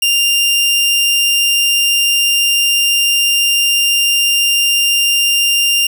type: tone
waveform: sawtooth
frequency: 2794 Hz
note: F7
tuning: in tune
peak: -7 dBFS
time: 0.02-5.87 s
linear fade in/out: 5 ms
effects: none